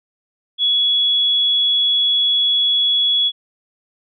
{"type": "tone", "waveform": "sine", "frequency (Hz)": 3375, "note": "G#7", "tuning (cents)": 27, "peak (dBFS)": -13, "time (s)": [0.58, 3.32], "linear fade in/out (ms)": 50, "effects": []}